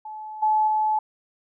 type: tone with level steps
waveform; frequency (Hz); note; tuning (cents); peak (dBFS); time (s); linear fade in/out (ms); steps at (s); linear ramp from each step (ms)
sine; 861; A5; -38; -33 / -17 / -19; 0.05-0.99; 5; 0.42 / 0.67; 10
effects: none